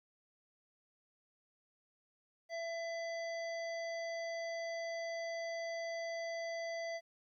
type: harmonic tone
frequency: 668 Hz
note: E5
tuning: 23 cents sharp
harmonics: 1 / 3 / 5 / 7 / 9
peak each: -39 / -45 / -60 / -53 / -58 dBFS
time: 2.49-7.01 s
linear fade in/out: 50 ms
effects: 13-bit